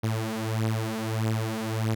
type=beating tone pair; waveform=sawtooth; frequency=110 / 111.6 Hz; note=A2 / A2; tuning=0 / +25 cents; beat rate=1.6 Hz; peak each=-25 dBFS; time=0.03-1.95 s; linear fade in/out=10 ms; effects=none